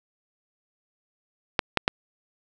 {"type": "clicks", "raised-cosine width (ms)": 0.3, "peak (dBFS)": -3, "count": 3, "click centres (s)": [1.592, 1.773, 1.879], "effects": []}